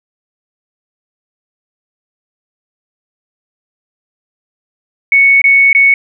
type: tone with dropouts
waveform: sine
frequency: 2217 Hz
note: C#7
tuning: in tune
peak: -4 dBFS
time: 5.12-5.94 s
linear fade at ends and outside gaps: 2 ms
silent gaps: 5.417-5.441 / 5.73-5.749 s
effects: none